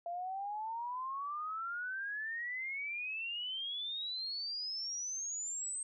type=exponential sweep; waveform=sine; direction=up; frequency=680 to 8372 Hz; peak=-37 dBFS; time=0.06-5.83 s; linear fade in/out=2 ms; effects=none